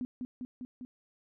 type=tone with echo; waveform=sine; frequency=250.5 Hz; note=B3; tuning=25 cents sharp; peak=-32 dBFS; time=0.01-0.05 s; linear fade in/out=0 ms; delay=200 ms; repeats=4; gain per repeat=-2 dB; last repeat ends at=0.85 s; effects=none

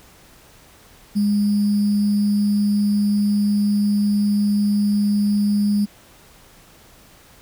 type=tone with sample-and-hold; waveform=sine; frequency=205.5 Hz; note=G#3; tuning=18 cents flat; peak=-15 dBFS; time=1.15-5.86 s; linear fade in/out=20 ms; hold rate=4900 Hz; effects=pink hiss -49 dBFS RMS until 7.41 s

